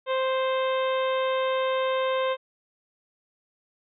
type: harmonic tone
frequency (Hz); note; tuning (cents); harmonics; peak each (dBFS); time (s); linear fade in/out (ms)
523.3; C5; 0; 1 / 2 / 3 / 4 / 5 / 6 / 7; -24 / -29 / -37 / -38 / -40 / -40 / -40; 0.06-2.37; 50
effects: none